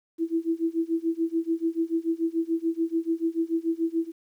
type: tone with tremolo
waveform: sine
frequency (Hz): 329.6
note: E4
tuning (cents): 0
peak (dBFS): -20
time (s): 0.18-4.12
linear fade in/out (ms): 50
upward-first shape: sine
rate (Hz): 6.9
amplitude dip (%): 95
effects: 10-bit